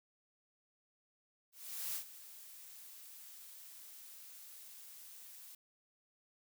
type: noise with ADSR envelope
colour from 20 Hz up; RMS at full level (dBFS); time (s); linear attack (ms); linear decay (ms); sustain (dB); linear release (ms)
blue; -39; 1.52-5.55; 420; 100; -15; 3
effects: none